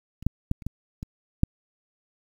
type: clicks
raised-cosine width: 5 ms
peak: -28 / -9 / -11 / -30 / -17 / -21 / -6 dBFS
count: 7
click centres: 0.226 / 0.266 / 0.514 / 0.622 / 0.666 / 1.029 / 1.434 s
effects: 8-bit